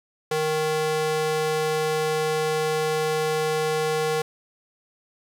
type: tone with high-pass filter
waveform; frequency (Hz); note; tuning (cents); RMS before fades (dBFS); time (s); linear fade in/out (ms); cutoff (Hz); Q
square; 155.56; D#3; 0; -24; 0.31-4.22; 5; 390; 1.6
effects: low-pass 12000 Hz 12 dB/octave + 8-bit